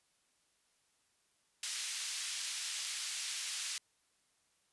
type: band-pass noise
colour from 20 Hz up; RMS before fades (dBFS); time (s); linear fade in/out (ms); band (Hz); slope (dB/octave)
white; -40; 1.63-3.78; 2; 2300 to 7500; 12
effects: white hiss -75 dBFS RMS until 4.72 s + resampled to 24000 Hz